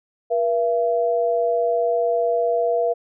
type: tone pair together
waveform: sine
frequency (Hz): 480 / 675.3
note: B4 / E5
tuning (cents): -49 / +42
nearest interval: tritone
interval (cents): 591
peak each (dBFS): -20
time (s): 0.3-2.94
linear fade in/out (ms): 20
effects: none